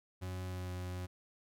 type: tone with pitch glide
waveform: 40% pulse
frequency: 92 to 90.58 Hz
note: F#2 to F#2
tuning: -9 to -36 cents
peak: -38 dBFS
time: 0.21-1.07 s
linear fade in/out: 20 ms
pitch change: -27 cents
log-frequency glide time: 0.45-0.74 s
effects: none